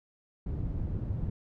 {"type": "low-pass noise", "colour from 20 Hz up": "white", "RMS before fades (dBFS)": -33, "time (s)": [0.46, 1.3], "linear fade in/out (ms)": 5, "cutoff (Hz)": 110, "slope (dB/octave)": 12, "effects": []}